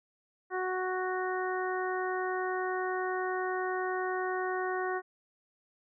harmonic tone, 370 Hz, F#4, in tune, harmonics 1 / 2 / 3 / 4 / 5, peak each -33 / -36 / -38 / -39 / -40 dBFS, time 0.5-5.02 s, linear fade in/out 50 ms, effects none

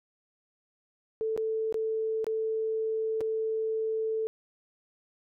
sine tone with dropouts, 441.6 Hz, A4, 6 cents sharp, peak -27 dBFS, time 1.21-4.27 s, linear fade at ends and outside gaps 0 ms, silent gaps 1.364-1.376 / 1.725-1.743 / 2.244-2.267 / 3.207-3.212 s, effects none

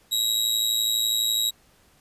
sawtooth tone with amplitude modulation, 3841 Hz, B7, 49 cents flat, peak -15 dBFS, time 0.11-1.51 s, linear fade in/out 20 ms, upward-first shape sine, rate 112 Hz, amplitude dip 70%, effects pink hiss -59 dBFS RMS until 2 s + resampled to 32000 Hz

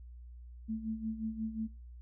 sine tone with tremolo, 221 Hz, A3, 8 cents sharp, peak -32 dBFS, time 0.68-1.68 s, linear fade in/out 20 ms, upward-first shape sine, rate 5.6 Hz, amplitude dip 75%, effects noise-tail reverb RT60 0.3 s tail -26 dB re dry + added 60 Hz sine -47 dBFS peak until 2.01 s

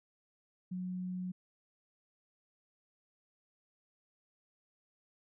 sine tone, 182.6 Hz, F#3, 23 cents flat, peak -36 dBFS, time 0.71-1.32 s, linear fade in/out 10 ms, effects none

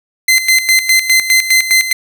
sawtooth tone with tremolo, 2064 Hz, C7, 24 cents flat, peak -3 dBFS, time 0.28-1.93 s, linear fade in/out 5 ms, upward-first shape square, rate 4.9 Hz, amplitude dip 70%, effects none

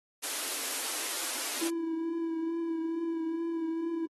white high-pass noise, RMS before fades -34 dBFS, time 0.22-1.7 s, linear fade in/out 20 ms, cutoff 250 Hz, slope 96 dB/octave
triangle tone with vibrato, 330 Hz, E4, 2 cents sharp, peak -29 dBFS, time 1.61-4.06 s, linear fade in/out 5 ms, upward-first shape triangle, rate 2.3 Hz, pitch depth 29 cents each way
effects AAC 32 kbps

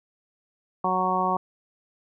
harmonic tone, 185 Hz, F#3, in tune, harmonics 1 / 2 / 3 / 4 / 5 / 6, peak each -31 / -32 / -33 / -27 / -27 / -26 dBFS, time 0.84-1.37 s, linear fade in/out 5 ms, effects none

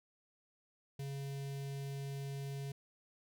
square tone with notch filter, 138.59 Hz, C#3, in tune, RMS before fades -42 dBFS, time 0.99-2.72 s, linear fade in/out 5 ms, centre 1200 Hz, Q 0.87, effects none

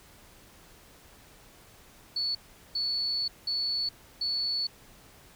sine tone bursts at uneven times, 4435 Hz, C#8, in tune, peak -27 dBFS, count 4, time 2.16-2.35 / 2.75-3.28 / 3.47-3.89 / 4.21-4.67 s, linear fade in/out 5 ms, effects pink hiss -55 dBFS RMS until 5.35 s

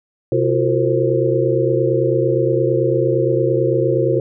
sine tone cluster, 129.1 / 340.3 / 369.1 / 455.9 / 526 Hz, C3 / F4 / F#4 / A#4 / C5, -23 / -45 / -4 / -39 / +9 cents, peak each -20 dBFS, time 0.32-4.2 s, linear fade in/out 2 ms, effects none

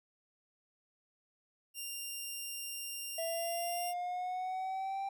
10% pulse tone, 2789 Hz, F7, 3 cents flat, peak -31 dBFS, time 1.74-3.94 s, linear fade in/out 50 ms
triangle exponential sweep, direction up, 659.3 to 788 Hz, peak -33 dBFS, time 3.18-5.09 s, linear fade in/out 5 ms
effects none

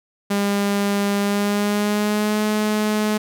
sawtooth tone with pitch glide, 201.6 to 212.7 Hz, G3 to G#3, +49 to +42 cents, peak -14 dBFS, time 0.3-3.18 s, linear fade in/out 10 ms, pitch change +93 cents, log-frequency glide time 1.19-2.43 s, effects none

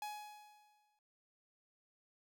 45% pulse tone with exponential decay, 840 Hz, G#5, 19 cents sharp, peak -40 dBFS, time 0.02-0.99 s, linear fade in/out 2 ms, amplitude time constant 210 ms, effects none

